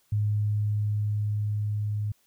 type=tone with level ramp; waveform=sine; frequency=104.8 Hz; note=G#2; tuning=16 cents sharp; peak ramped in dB=-22 to -26 dBFS; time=0.12-2.12 s; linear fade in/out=5 ms; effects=white hiss -67 dBFS RMS until 2.26 s